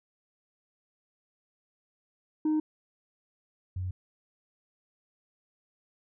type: tone pair in turn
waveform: sine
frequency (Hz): 308.8 / 91.81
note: D#4 / F#2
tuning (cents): -13 / -13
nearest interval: octave + major sixth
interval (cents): 2100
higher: first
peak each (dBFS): -21 / -30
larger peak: first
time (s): 2.45-2.6 / 3.76-3.91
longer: neither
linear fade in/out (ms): 5
effects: tanh soft clip ceiling -23 dBFS